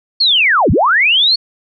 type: linear two-way sweep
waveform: sine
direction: down then up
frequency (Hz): 4435 to 55 to 4435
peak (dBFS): -8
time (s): 0.2-1.36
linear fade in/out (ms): 10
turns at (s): 0.71
effects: none